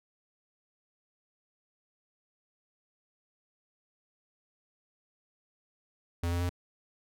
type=tone with pitch steps; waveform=square; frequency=85.5 / 86.89 / 88.31 Hz; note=F2 / F2 / F2; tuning=-36 / -8 / +20 cents; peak=-29 dBFS; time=6.23-6.494 s; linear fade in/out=5 ms; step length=88 ms; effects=none